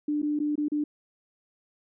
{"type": "tone with dropouts", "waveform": "sine", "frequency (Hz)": 297, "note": "D4", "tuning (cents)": 20, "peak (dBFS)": -24, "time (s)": [0.08, 0.84], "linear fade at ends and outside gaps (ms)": 5, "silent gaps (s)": [[0.219, 0.228], [0.391, 0.4], [0.556, 0.578], [0.684, 0.718]], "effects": []}